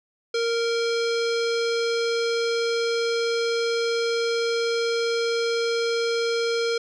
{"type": "tone with low-pass filter", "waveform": "square", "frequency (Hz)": 463.9, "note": "A#4", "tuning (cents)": -8, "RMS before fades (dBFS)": -24, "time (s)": [0.34, 6.78], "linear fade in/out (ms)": 5, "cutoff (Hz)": 4900, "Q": 2.6, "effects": []}